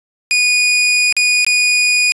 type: tone with dropouts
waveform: sawtooth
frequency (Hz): 2462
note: D#7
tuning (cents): -19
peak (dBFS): -7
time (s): 0.31-2.12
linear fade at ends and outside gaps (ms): 0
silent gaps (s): 1.125-1.167 / 1.446-1.466
effects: resampled to 22050 Hz